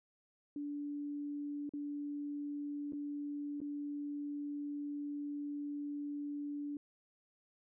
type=tone with dropouts; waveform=sine; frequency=290 Hz; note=D4; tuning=22 cents flat; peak=-38 dBFS; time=0.56-6.77 s; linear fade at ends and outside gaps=2 ms; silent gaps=1.693-1.736 / 2.923-2.932 / 3.604-3.615 s; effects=none